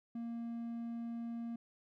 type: tone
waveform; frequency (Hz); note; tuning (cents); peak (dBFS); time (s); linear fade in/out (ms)
triangle; 232.9; A#3; -1; -37; 0.15-1.56; 5
effects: none